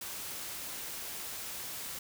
white noise, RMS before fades -41 dBFS, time 0.01-1.99 s, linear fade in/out 5 ms, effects none

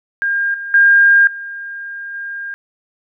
sine tone with level steps, 1609 Hz, G6, 45 cents sharp, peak -14 / -23 / -6 / -25 / -23 dBFS, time 0.22-2.54 s, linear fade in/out 0 ms, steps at 0.54 / 0.74 / 1.27 / 2.14 s, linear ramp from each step 2 ms, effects none

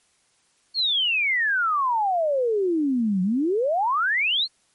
sine exponential two-way sweep, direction down then up, 4412 to 178.6 to 4412 Hz, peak -19 dBFS, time 0.74-4.48 s, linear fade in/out 50 ms, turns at 3.22 s, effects white hiss -64 dBFS RMS until 4.74 s + MP3 48 kbps

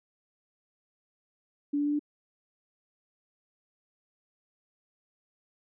sine tone with pitch steps, 288.4 / 290.6 / 292.8 / 295 Hz, D4 / D4 / D4 / D4, -31 / -18 / -5 / +8 cents, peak -25 dBFS, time 1.73-1.994 s, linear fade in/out 10 ms, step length 66 ms, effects none

